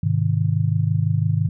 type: chord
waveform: sine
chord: Ab major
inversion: none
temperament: just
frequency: 103.83 / 129.78 / 155.74 Hz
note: Ab2 / C3 / Eb3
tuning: 0 / -14 / +2 cents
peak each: -20 / -23 / -21 dBFS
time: 0.03-1.49 s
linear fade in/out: 5 ms
effects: none